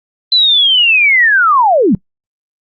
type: linear sweep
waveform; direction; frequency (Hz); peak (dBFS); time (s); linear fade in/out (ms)
sine; down; 4071 to 160; -6; 0.32-1.95; 2
effects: noise-tail reverb RT60 0.1 s tail -22 dB re dry + Opus 48 kbps